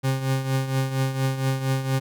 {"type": "tone with tremolo", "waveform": "40% pulse", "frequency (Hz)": 133.2, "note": "C3", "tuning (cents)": 31, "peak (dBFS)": -18, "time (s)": [0.03, 2], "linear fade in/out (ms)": 20, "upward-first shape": "triangle", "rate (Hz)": 4.3, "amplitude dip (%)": 70, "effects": []}